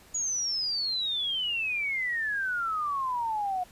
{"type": "exponential sweep", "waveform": "sine", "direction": "down", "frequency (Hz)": [6860, 716], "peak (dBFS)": -27, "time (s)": [0.14, 3.64], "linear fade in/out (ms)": 10, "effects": ["pink hiss -55 dBFS RMS until 3.71 s", "resampled to 32000 Hz"]}